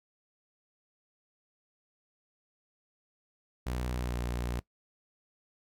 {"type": "tone with pitch glide", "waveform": "sawtooth", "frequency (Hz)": [61.74, 60.02], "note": ["B1", "B1"], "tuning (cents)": [0, -49], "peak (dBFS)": -28, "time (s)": [3.66, 4.6], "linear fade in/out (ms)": 10, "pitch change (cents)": -49, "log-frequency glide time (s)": [3.99, 4.15], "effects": ["noise-tail reverb RT60 0.1 s tail -20 dB re dry"]}